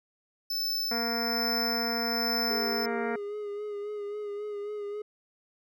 square tone with tremolo, 5274 Hz, E8, in tune, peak -28 dBFS, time 0.5-2.86 s, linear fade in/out 5 ms, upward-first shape sine, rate 1.2 Hz, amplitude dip 35%
harmonic tone, 233.1 Hz, A#3, in tune, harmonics 1 / 2 / 3 / 4 / 5 / 6 / 7 / 8 / 9 / 10, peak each -34 / -35 / -36 / -41 / -46 / -38 / -45 / -42 / -45 / -48 dBFS, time 0.91-3.16 s, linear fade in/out 5 ms
triangle tone with vibrato, 414 Hz, G#4, 5 cents flat, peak -31 dBFS, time 2.5-5.02 s, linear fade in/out 5 ms, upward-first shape sine, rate 3.7 Hz, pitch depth 33 cents each way
effects none

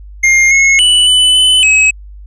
square tone with pitch steps, 2121 / 2174 / 2967 / 2999 / 3017 / 2558 Hz, C7 / C#7 / F#7 / F#7 / F#7 / D#7, +23 / -34 / +4 / +23 / +33 / +47 cents, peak -6 dBFS, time 0.23-1.91 s, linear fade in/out 10 ms, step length 280 ms, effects added 50 Hz sine -29 dBFS peak until 2.26 s + resampled to 22050 Hz

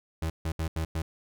35% pulse tone bursts at uneven times, 80.4 Hz, E2, 43 cents flat, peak -26 dBFS, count 5, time 0.22-0.3 / 0.45-0.52 / 0.59-0.68 / 0.76-0.85 / 0.95-1.02 s, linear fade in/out 5 ms, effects none

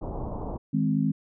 pink low-pass noise, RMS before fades -33 dBFS, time 0.01-0.58 s, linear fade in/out 20 ms, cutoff 1000 Hz, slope 48 dB/octave
sine chord, Ab major, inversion second, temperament equal with one note detuned, 157.55 / 207.7 / 261.6 Hz, Eb3 / Ab3 / C4, +22 / 0 / 0 cents, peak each -26 dBFS, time 0.73-1.12 s, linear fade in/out 10 ms
effects none

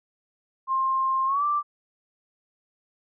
sine tone with pitch glide, 1059 to 1175 Hz, C6 to D6, +21 to +1 cents, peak -21 dBFS, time 0.67-1.63 s, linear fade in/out 50 ms, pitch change +180 cents, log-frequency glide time 1.26-1.44 s, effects none

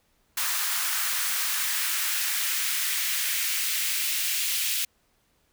white noise with high-pass filter sweep, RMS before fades -27 dBFS, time 0.37-4.85 s, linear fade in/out 5 ms, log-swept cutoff 1200 to 2600 Hz, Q 1.5, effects pink hiss -68 dBFS RMS until 5.52 s

